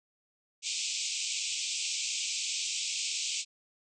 white band-pass noise, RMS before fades -34 dBFS, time 0.62-3.45 s, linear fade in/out 50 ms, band 2300 to 8000 Hz, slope 96 dB/octave, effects none

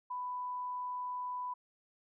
sine tone, 994 Hz, B5, 11 cents sharp, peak -36 dBFS, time 0.1-1.54 s, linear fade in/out 10 ms, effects none

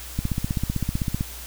click train, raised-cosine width 5 ms, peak -11 dBFS, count 17, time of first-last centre 0.19-1.209 s, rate 15.7 Hz, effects added 60 Hz sine -39 dBFS peak until 1.46 s + white hiss -39 dBFS RMS until 1.46 s

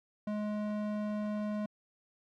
square tone with band-pass filter, 210.3 Hz, G#3, 22 cents sharp, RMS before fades -35 dBFS, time 0.27-1.66 s, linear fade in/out 5 ms, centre 420 Hz, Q 0.76, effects AAC 64 kbps

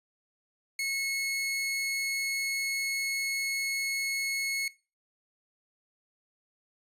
sawtooth tone, 2185 Hz, C#7, 26 cents flat, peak -26 dBFS, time 0.79-4.68 s, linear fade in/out 2 ms, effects noise-tail reverb RT60 0.3 s tail -19 dB re dry + resampled to 32000 Hz

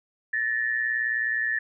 sine tone pair together, 1745.7 / 1864.7 Hz, A6 / A#6, -14 / 0 cents, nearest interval minor second, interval 114 cents, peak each -25 / -28 dBFS, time 0.33-1.59 s, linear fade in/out 5 ms, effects none

